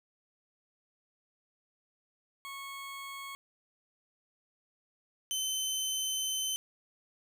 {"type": "tone pair in turn", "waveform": "20% pulse", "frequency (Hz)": [1100, 3068], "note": ["C#6", "G7"], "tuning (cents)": [-14, -38], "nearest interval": "octave + tritone", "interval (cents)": 1776, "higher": "second", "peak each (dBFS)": [-36, -26], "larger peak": "second", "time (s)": [[2.45, 3.35], [5.31, 6.56]], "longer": "second", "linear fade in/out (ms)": 0, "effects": []}